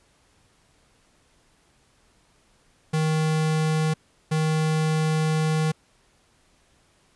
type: tone bursts at uneven times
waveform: square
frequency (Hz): 156.8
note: D#3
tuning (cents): +14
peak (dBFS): -21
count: 2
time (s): 2.93-3.94 / 4.31-5.72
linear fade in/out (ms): 10
effects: pink hiss -62 dBFS RMS until 7.15 s + resampled to 24000 Hz